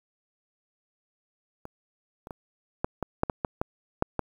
clicks, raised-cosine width 1 ms, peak -25 / -27 / -23 / -11 / -15 / -8 / -13 / -12 / -12 / -8 / -12 dBFS, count 11, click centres 1.654 / 2.271 / 2.308 / 2.845 / 3.027 / 3.234 / 3.298 / 3.448 / 3.615 / 4.024 / 4.193 s, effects 8-bit

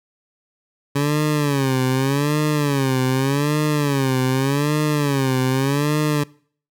20% pulse tone with vibrato, 140 Hz, C#3, 18 cents sharp, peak -12 dBFS, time 0.95-6.24 s, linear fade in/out 10 ms, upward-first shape sine, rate 0.84 Hz, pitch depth 140 cents each way, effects noise-tail reverb RT60 0.5 s tail -23 dB re dry

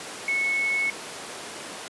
sine tone in noise, 2200 Hz, C#7, 14 cents flat, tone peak -22 dBFS, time 0.28-0.9 s, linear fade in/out 2 ms, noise pink, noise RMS -36 dBFS, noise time 0-1.88 s, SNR +11 dB, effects high-pass 300 Hz 12 dB/octave + resampled to 24000 Hz

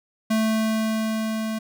square tone with level ramp, 220 Hz, A3, in tune, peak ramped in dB -19 to -26 dBFS, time 0.3-1.59 s, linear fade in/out 10 ms, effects none

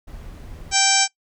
brown noise, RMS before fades -37 dBFS, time 0.07-0.74 s, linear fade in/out 10 ms
harmonic tone, 781 Hz, G5, 7 cents flat, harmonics 1 / 2 / 3 / 4 / 5 / 6 / 7 / 8 / 9 / 10, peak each -22 / -25 / -25 / -26 / -27 / -28 / -22 / -23 / -27 / -23 dBFS, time 0.71-1.08 s, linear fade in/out 50 ms
effects noise-tail reverb RT60 0.1 s tail -19 dB re dry

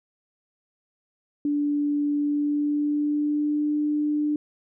sine tone with pitch glide, 291.3 to 297.9 Hz, D4 to D4, -14 to +25 cents, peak -21 dBFS, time 1.45-4.36 s, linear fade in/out 2 ms, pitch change +39 cents, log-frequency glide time 2.15-3.72 s, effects none

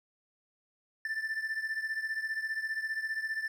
triangle beating tone pair, 1766 / 1781 Hz, A6 / A6, +6 / +21 cents, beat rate 15 Hz, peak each -32 / -36 dBFS, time 1.05-3.48 s, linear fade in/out 2 ms, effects none

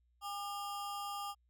square ring-modulated tone, 1007 Hz, B5, 33 cents sharp, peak -37 dBFS, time 0.21-1.35 s, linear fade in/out 50 ms, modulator 196 Hz, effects added 60 Hz sine -70 dBFS peak until 1.49 s

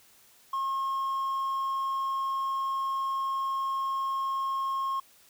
triangle tone, 1078 Hz, C#6, 49 cents flat, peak -25 dBFS, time 0.53-5 s, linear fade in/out 5 ms, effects tanh soft clip ceiling -21 dBFS + white hiss -59 dBFS RMS until 5.29 s

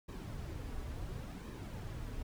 brown noise with flanger, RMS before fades -43 dBFS, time 0.08-2.23 s, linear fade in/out 10 ms, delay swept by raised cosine 1.4 to 5.8 ms, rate 0.71 Hz, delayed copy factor -0.55, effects none

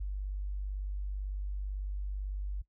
sine tone, 49 Hz, G1, in tune, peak -33 dBFS, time 0-2.62 s, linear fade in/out 10 ms, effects noise-tail reverb RT60 0.1 s tail -19 dB re dry

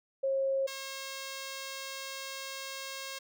sine / 5% pulse tone pair in turn, 540 / 540 Hz, C#5 / C#5, -45 / -45 cents, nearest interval unison, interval 0 cents, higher neither, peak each -27 dBFS, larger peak neither, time 0.23-0.67 / 0.67-3.19 s, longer second, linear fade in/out 10 ms, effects none

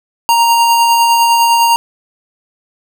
square tone with tremolo, 932.3 Hz, A#5, in tune, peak -7 dBFS, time 0.29-1.76 s, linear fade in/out 0 ms, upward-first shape sine, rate 9.9 Hz, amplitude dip 25%, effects none

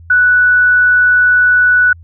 sine tone, 1480 Hz, F#6, in tune, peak -6 dBFS, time 0.1-1.93 s, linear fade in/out 5 ms, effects added 84 Hz sine -34 dBFS peak until 2.03 s

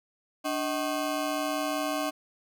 25% pulse ring-modulated tone, 461.3 Hz, A#4, 18 cents flat, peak -21 dBFS, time 0.44-2.11 s, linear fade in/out 20 ms, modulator 168 Hz, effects none

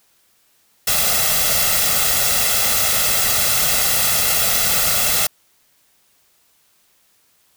white noise with comb filter, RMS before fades -17 dBFS, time 0.87-5.27 s, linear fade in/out 5 ms, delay 1.5 ms, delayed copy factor +0.7, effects white hiss -59 dBFS RMS until 7.56 s

